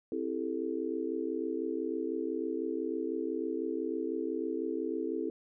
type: chord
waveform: sine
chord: A minor seventh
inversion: first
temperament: just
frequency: 264 / 330 / 396 / 440 Hz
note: C4 / E4 / G4 / A4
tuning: +16 / +2 / +18 / 0 cents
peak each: -38 / -35 / -39 / -37 dBFS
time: 0.12-5.3 s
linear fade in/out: 2 ms
effects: none